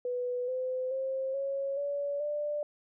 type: tone with pitch steps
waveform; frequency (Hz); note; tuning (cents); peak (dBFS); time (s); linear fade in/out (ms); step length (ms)
sine; 493.9 / 511.9 / 530.6 / 549.9 / 570 / 590.8; B4 / C5 / C5 / C#5 / C#5 / D5; 0 / -38 / +24 / -14 / +48 / +10; -30; 0.05-2.63; 2; 430
effects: none